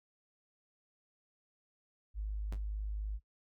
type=tone; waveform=sine; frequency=51.91 Hz; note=G#1; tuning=in tune; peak=-35 dBFS; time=2.14-3.2 s; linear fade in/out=50 ms
type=tone with exponential decay; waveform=sawtooth; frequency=100.3 Hz; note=G2; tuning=40 cents sharp; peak=-37 dBFS; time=2.52-2.61 s; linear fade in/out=5 ms; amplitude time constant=18 ms
effects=noise-tail reverb RT60 0.1 s tail -22 dB re dry